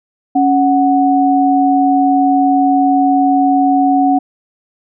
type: tone pair together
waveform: sine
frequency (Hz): 277.2 / 740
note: C#4 / F#5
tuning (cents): 0 / 0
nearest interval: octave + perfect fourth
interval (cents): 1700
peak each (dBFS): -11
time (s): 0.35-4.19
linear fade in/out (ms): 10
effects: none